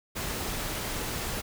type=noise; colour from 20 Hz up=pink; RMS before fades=-33 dBFS; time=0.15-1.42 s; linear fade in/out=20 ms; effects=none